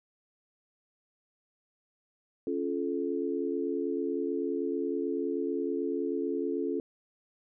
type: chord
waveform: sine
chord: Db augmented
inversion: none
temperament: just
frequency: 277.2 / 346.5 / 433.1 Hz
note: Db4 / F4 / A4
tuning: 0 / -14 / -27 cents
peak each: -33 dBFS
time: 2.47-6.8 s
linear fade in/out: 2 ms
effects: none